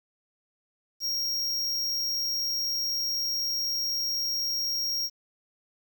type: tone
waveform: square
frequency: 5588 Hz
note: F8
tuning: in tune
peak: -27 dBFS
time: 1-5.1 s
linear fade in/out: 50 ms
effects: 9-bit